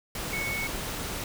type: tone in noise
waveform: sine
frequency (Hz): 2212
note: C#7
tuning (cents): -4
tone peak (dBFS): -30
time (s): 0.33-0.67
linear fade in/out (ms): 2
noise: pink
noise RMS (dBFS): -34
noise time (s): 0.15-1.24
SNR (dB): +1
effects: none